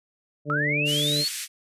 harmonic tone, 147.3 Hz, D3, 6 cents sharp, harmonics 1 / 2 / 3 / 4, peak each -28 / -31 / -33 / -34 dBFS, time 0.45-1.25 s, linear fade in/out 50 ms
sine linear sweep, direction up, 1267 to 4469 Hz, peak -23 dBFS, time 0.5-1.28 s, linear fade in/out 0 ms
white band-pass noise, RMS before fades -33 dBFS, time 0.85-1.48 s, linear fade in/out 50 ms, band 1800 to 11000 Hz, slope 24 dB/octave
effects resampled to 32000 Hz

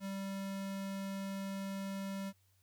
square tone, 195.2 Hz, G3, 7 cents flat, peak -39 dBFS, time 0-2.33 s, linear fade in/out 50 ms, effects added 95 Hz sine -70 dBFS peak until 2.62 s + white hiss -75 dBFS RMS until 2.62 s

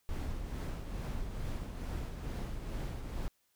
brown noise with tremolo, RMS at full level -36 dBFS, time 0.09-3.28 s, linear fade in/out 0 ms, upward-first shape triangle, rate 2.3 Hz, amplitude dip 50%, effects white hiss -75 dBFS RMS until 3.55 s

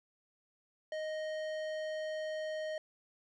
sine tone with tanh clipping, 622.3 Hz, D#5, in tune, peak -38 dBFS, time 0.92-2.78 s, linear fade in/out 2 ms, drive 15 dB, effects none

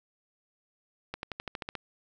accelerating click train, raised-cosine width 0.3 ms, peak -19 dBFS, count 9, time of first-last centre 1.14-1.753 s, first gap 91 ms, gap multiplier 0.95, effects none

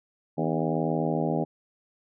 harmonic tone with a mistuned harmonic, 80.6 Hz, E2, 38 cents flat, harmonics 2 / 3 / 4 / 5 / 6 / 7 / 8 / 9 / 10, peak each -29 / -31 / -32 / -33 / -34 / -34 / -35 / -36 / -36 dBFS, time 0.37-1.45 s, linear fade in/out 20 ms, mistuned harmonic 4, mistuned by -71 cents, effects none

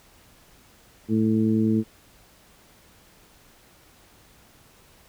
harmonic tone, 110 Hz, A2, in tune, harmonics 1 / 2 / 3 / 4, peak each -27 / -20 / -25 / -32 dBFS, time 1.08-1.84 s, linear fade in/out 50 ms, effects pink hiss -55 dBFS RMS until 5.08 s

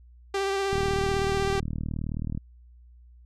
sawtooth tone with vibrato, 392.3 Hz, G4, 1 cent sharp, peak -21 dBFS, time 0.34-1.6 s, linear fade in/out 5 ms, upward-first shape sine, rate 16 Hz, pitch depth 20 cents each way
click train, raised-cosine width 5 ms, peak -19 dBFS, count 65, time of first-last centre 0.73-2.375 s, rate 38.9 Hz
effects added 60 Hz sine -49 dBFS peak until 3.25 s + low-pass 7000 Hz 12 dB/octave

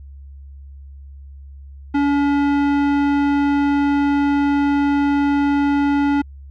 square tone, 284.6 Hz, C#4, 46 cents sharp, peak -15 dBFS, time 1.94-6.22 s, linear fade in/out 10 ms, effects added 69 Hz sine -35 dBFS peak until 6.5 s + low-pass 2000 Hz 12 dB/octave

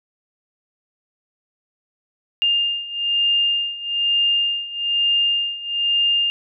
sine beating tone pair, 2809 / 2810.1 Hz, F7 / F7, +9 / +10 cents, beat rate 1.1 Hz, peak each -22 / -19 dBFS, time 2.42-6.3 s, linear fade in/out 0 ms, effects none

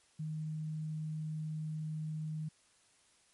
sine tone, 155.56 Hz, D#3, in tune, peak -36 dBFS, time 0.19-2.49 s, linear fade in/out 10 ms, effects white hiss -68 dBFS RMS until 3.33 s + MP3 48 kbps

